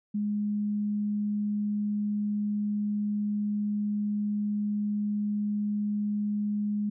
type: tone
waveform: sine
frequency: 207.7 Hz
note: G#3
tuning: in tune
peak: -26 dBFS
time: 0.14-6.9 s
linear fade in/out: 10 ms
effects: none